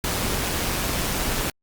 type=noise with amplitude modulation; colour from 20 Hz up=pink; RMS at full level=-23 dBFS; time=0.04-1.5 s; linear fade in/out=2 ms; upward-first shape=sine; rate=184 Hz; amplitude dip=45%; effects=Opus 48 kbps